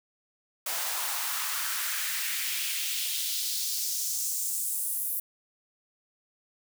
white noise with high-pass filter sweep, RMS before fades -31 dBFS, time 0.66-5.2 s, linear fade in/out 5 ms, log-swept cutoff 680 to 12000 Hz, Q 1.8, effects none

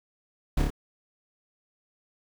brown noise with echo, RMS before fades -24 dBFS, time 0.57-0.62 s, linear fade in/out 5 ms, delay 28 ms, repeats 3, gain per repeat -2 dB, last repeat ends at 0.704 s, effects none

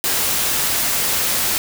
white noise, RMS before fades -19 dBFS, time 0.04-1.58 s, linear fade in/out 0 ms, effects none

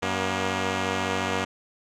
5% pulse tone pair together, 94.39 / 238.2 Hz, F#2 / A#3, +35 / +38 cents, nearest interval octave + major third, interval 1603 cents, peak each -16 dBFS, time 0.02-1.45 s, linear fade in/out 10 ms, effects low-pass 6000 Hz 12 dB/octave

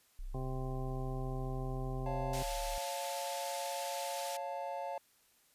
sine linear two-way sweep, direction up then down, 32.22 to 38.57 to 36.13 Hz, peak -39 dBFS, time 0.19-2.78 s, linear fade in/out 0 ms, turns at 2.03 s
harmonic tone, 130.2 Hz, C3, 8 cents flat, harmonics 1 / 2 / 3 / 4 / 5 / 6 / 8, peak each -39 / -46 / -45 / -51 / -51 / -48 / -53 dBFS, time 0.34-2.43 s, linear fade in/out 5 ms
triangle chord, Db augmented, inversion none, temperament equal, 554.4 / 698.5 / 880 Hz, Db5 / F5 / A5, 0 / 0 / 0 cents, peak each -40 dBFS, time 2.06-4.98 s, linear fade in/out 2 ms
pink band-pass noise, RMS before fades -45 dBFS, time 2.33-4.37 s, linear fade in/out 5 ms, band 2600 to 13000 Hz, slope 12 dB/octave
effects white hiss -69 dBFS RMS until 5.54 s + resampled to 32000 Hz

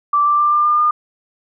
sine tone with pitch steps, 1168 / 1176.8 / 1185.7 / 1194.6 / 1203.6 / 1212.7 Hz, D6 / D6 / D6 / D6 / D6 / D#6, -10 / +3 / +16 / +29 / +42 / -45 cents, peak -11 dBFS, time 0.13-0.91 s, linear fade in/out 5 ms, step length 130 ms, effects none

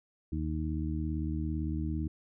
harmonic tone, 77.78 Hz, D#2, in tune, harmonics 1 / 2 / 3 / 4, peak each -33 / -37 / -39 / -37 dBFS, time 0.32-2.08 s, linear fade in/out 5 ms, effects none

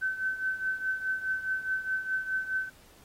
sine tone with tremolo, 1530 Hz, G6, 42 cents flat, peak -25 dBFS, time 0.01-2.7 s, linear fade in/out 20 ms, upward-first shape triangle, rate 4.8 Hz, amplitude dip 80%, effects pink hiss -58 dBFS RMS until 3.04 s + AAC 48 kbps

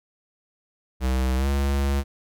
square tone with pitch glide, 64.4 to 69.42 Hz, C2 to C#2, -27 to +3 cents, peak -21 dBFS, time 1-2.04 s, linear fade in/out 50 ms, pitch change +130 cents, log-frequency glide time 1.36-1.48 s, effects none

